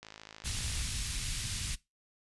click train, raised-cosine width 0.2 ms, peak -29 dBFS, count 43, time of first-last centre 0.03-0.811 s, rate 53.8 Hz
pink band-stop noise, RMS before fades -35 dBFS, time 0.44-1.76 s, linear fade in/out 20 ms, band 110 to 2900 Hz, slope 12 dB/octave
effects noise-tail reverb RT60 0.2 s tail -19 dB re dry + resampled to 24000 Hz

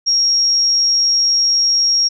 sine tone, 5588 Hz, F8, in tune, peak -11 dBFS, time 0.06-2.09 s, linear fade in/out 20 ms, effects none

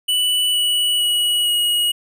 square tone with pitch steps, 2968 / 2944 / 2920 / 2897 Hz, F#7 / F#7 / F#7 / F#7, +5 / -9 / -24 / -37 cents, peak -16 dBFS, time 0.08-1.92 s, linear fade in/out 10 ms, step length 460 ms, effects none

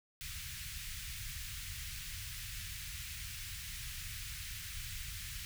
pink band-stop noise, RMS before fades -44 dBFS, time 0.21-5.45 s, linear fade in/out 0 ms, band 120 to 1800 Hz, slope 24 dB/octave, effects none

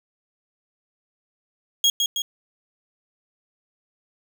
30% pulse tone with echo, 3287 Hz, G#7, 19 cents flat, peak -12 dBFS, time 1.84-1.9 s, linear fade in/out 2 ms, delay 160 ms, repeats 2, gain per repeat -4 dB, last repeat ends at 2.22 s, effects none

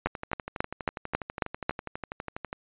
two click trains, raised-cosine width 0.5 ms, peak -19 / -9 dBFS, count 31 / 7, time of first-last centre 0.07-2.529 / 0.06-1.695 s, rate 12.2 / 3.67 Hz, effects resampled to 8000 Hz

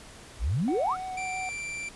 sine exponential sweep, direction up, 46.24 to 1500 Hz, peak -24 dBFS, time 0.39-0.97 s, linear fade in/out 50 ms
triangle tone with vibrato, 746 Hz, F#5, 14 cents sharp, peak -31 dBFS, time 0.68-1.49 s, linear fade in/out 0 ms, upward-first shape sine, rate 6 Hz, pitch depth 10 cents each way
45% pulse tone, 2351 Hz, D7, 1 cent sharp, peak -33 dBFS, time 1.17-1.89 s, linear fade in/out 5 ms
effects pink hiss -48 dBFS RMS until 1.95 s + resampled to 24000 Hz

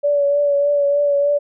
sine tone with vibrato, 573 Hz, D5, 43 cents flat, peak -13 dBFS, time 0.03-1.39 s, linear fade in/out 20 ms, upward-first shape triangle, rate 3.3 Hz, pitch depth 28 cents each way, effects none

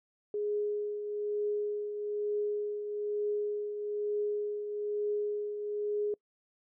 sine tone with tremolo, 416 Hz, G#4, 3 cents sharp, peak -28 dBFS, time 0.34-6.14 s, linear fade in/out 2 ms, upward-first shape triangle, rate 1.1 Hz, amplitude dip 55%, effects noise-tail reverb RT60 0.1 s tail -26 dB re dry

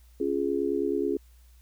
sine chord, Db major, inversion none, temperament just, 277.2 / 346.5 / 415.8 Hz, Db4 / F4 / Ab4, 0 / -14 / +2 cents, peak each -30 / -29 / -28 dBFS, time 0.2-1.17 s, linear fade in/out 5 ms, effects added 60 Hz sine -52 dBFS peak until 1.61 s + white hiss -65 dBFS RMS until 1.61 s

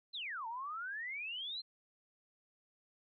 sine exponential two-way sweep, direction down then up, 4218 to 880 to 4218 Hz, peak -39 dBFS, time 0.13-1.62 s, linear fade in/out 20 ms, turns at 0.47 s, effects MP3 32 kbps

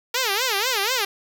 5% pulse tone with vibrato, 453.1 Hz, A#4, 49 cents flat, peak -9 dBFS, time 0.14-1.05 s, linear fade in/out 5 ms, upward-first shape sine, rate 4.1 Hz, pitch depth 260 cents each way, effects 8-bit

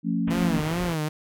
sine chord, F augmented, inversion none, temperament equal with one note detuned, 174.61 / 224.6 / 277.2 Hz, F3 / A3 / C#4, 0 / +36 / 0 cents, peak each -26 / -26 / -28 dBFS, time 0.03-0.62 s, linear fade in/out 50 ms
pink low-pass noise, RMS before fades -35 dBFS, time 0.27-0.95 s, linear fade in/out 10 ms, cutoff 3300 Hz, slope 96 dB/octave
sawtooth tone with vibrato, 164.81 Hz, E3, in tune, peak -21 dBFS, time 0.3-1.09 s, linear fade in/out 10 ms, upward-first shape sine, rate 2.4 Hz, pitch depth 140 cents each way
effects none

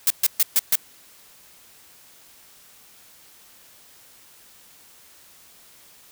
blue noise bursts, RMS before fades -17 dBFS, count 5, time 0.07-0.755 s, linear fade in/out 2 ms, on 33 ms, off 130 ms, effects white hiss -51 dBFS RMS until 6.11 s

